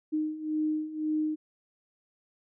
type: beating tone pair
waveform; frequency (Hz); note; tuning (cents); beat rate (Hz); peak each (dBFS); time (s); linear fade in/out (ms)
sine; 307.2 / 309.1; D#4 / D#4; -22 / -11; 1.9; -33 / -29; 0.12-1.36; 20
effects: none